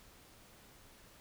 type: silence
effects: pink hiss -60 dBFS RMS until 1.2 s